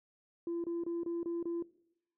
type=tone bursts; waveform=sine; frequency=340 Hz; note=F4; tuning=46 cents flat; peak=-32 dBFS; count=6; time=0.47-1.625 s; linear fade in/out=2 ms; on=170 ms; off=27 ms; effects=noise-tail reverb RT60 0.8 s tail -20 dB re dry + tanh soft clip ceiling -31 dBFS